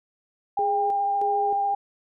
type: tone with vibrato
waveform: sine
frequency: 799 Hz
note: G5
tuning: 33 cents sharp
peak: -21 dBFS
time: 0.57-1.75 s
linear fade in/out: 5 ms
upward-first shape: triangle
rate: 14 Hz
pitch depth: 17 cents each way
type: tone with tremolo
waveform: sine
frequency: 413.9 Hz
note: G#4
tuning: 6 cents flat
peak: -27 dBFS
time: 0.59-1.74 s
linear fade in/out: 0 ms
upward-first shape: square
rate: 1.6 Hz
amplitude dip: 75%
effects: none